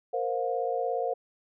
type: chord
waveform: sine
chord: Bb suspended second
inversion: none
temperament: equal with one note detuned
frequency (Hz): 466.2 / 523.3 / 711.9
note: Bb4 / C5 / F5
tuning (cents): 0 / 0 / +33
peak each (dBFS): -31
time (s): 0.13-1.14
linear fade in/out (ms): 10
effects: none

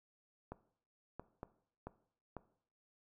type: clicks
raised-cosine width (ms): 1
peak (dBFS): -30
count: 5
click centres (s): 0.52 / 1.196 / 1.431 / 1.87 / 2.367
effects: noise-tail reverb RT60 0.6 s tail -17 dB re dry

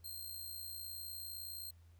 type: tone with amplitude modulation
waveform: 5% pulse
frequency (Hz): 4186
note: C8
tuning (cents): 0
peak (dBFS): -35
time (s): 0.04-1.71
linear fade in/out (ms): 10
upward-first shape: sine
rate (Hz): 59.7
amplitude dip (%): 55
effects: added 84 Hz sine -59 dBFS peak until 1.99 s + pink hiss -75 dBFS RMS until 1.99 s

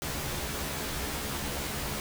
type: noise with comb filter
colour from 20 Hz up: pink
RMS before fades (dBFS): -34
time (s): 0.02-2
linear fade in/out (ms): 0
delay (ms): 14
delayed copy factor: +0.75
effects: none

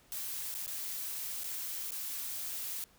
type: noise with dropouts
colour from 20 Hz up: blue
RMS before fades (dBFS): -39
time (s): 0.12-2.84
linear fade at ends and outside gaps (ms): 0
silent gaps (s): 0.542-0.55 / 0.662-0.678 / 1.435-1.442 / 1.907-1.919
effects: pink hiss -64 dBFS RMS until 2.98 s

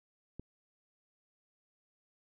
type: click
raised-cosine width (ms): 3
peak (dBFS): -30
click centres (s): 0.396
effects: none

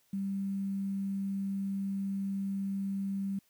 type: tone with quantisation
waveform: sine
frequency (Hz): 196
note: G3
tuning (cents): 0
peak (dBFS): -31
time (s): 0.13-3.39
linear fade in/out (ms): 5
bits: 10
effects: white hiss -70 dBFS RMS until 3.49 s

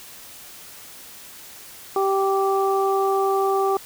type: harmonic tone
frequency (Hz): 389.6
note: G4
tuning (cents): -11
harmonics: 1 / 2 / 3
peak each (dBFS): -20 / -23 / -25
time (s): 1.96-3.77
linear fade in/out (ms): 2
effects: white hiss -42 dBFS RMS until 3.85 s

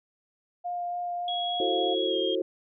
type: tone with vibrato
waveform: sine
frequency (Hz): 705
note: F5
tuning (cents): +16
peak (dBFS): -29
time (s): 0.64-1.95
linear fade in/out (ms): 20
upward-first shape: sine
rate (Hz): 3.5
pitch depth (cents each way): 8
type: tone with pitch glide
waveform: sine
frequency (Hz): 3322 to 3229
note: G#7 to G#7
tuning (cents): 0 to -49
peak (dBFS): -30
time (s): 1.28-2.35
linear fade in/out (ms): 2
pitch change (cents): -49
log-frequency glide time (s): 2.06-2.17
type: chord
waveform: sine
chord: F# half-diminished seventh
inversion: third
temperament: just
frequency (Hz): 333 / 370 / 444 / 532.8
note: E4 / F#4 / A4 / C5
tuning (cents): +18 / 0 / +16 / +31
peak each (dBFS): -32 / -29 / -32 / -31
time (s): 1.6-2.42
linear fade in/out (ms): 2
effects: none

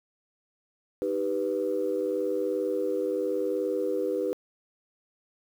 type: chord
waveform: sine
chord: Eb augmented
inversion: none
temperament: equal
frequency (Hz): 311.1 / 392 / 493.9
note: Eb4 / G4 / B4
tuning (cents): 0 / 0 / 0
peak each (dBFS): -32 / -29 / -28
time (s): 1.02-4.33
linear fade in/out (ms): 0
effects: tanh soft clip ceiling -17 dBFS + 9-bit

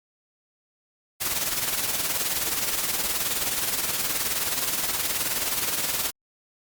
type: noise with tremolo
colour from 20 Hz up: white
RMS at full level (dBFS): -24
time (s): 1.2-6.11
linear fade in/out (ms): 20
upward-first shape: sine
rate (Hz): 19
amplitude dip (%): 55
effects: Opus 48 kbps

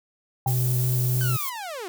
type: tone with exponential decay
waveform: sine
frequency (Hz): 796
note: G5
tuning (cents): +26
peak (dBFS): -22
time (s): 0.46-0.58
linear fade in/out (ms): 2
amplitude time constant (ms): 26
type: tone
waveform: triangle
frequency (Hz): 125.5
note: B2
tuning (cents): +28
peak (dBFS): -19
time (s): 0.46-1.37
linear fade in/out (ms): 10
type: noise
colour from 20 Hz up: violet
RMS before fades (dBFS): -30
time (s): 0.47-1.5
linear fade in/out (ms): 10
type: linear sweep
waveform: sawtooth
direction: down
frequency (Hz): 1546 to 335.5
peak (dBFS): -28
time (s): 1.21-1.88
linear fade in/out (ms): 0
effects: none

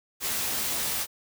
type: noise with comb filter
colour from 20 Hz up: white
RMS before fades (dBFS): -29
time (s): 0.2-1.07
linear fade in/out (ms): 50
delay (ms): 14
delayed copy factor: +0.65
effects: none

